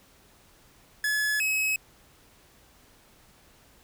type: tone pair in turn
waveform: 45% pulse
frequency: 1706 / 2562 Hz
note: G#6 / E7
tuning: +46 / -50 cents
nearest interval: perfect fifth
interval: 704 cents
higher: second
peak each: -24 dBFS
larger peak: neither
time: 1.04-1.4 / 1.4-1.76 s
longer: neither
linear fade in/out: 2 ms
effects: pink hiss -58 dBFS RMS until 3.83 s